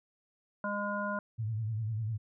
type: harmonic tone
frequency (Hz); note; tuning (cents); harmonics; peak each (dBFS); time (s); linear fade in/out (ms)
204.6; G#3; -26; 1 / 3 / 5 / 7; -37 / -37 / -37 / -37; 0.64-1.19; 2
type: tone with vibrato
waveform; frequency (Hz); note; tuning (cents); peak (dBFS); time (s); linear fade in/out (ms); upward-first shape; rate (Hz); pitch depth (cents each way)
sine; 110; A2; 0; -31; 1.38-2.18; 20; sine; 10; 88
effects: none